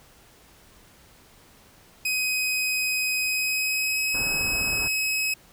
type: tone with pitch glide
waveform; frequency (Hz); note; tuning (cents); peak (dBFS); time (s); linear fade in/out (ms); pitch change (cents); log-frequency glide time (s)
sawtooth; 2520 to 2557; D#7 to D#7; +21 to +47; -20; 2.05-5.34; 5; +26; 3.24-4.18
type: low-pass noise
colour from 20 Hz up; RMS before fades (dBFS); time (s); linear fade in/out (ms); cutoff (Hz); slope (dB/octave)
pink; -36; 4.14-4.88; 5; 1700; 96
effects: pink hiss -54 dBFS RMS until 5.52 s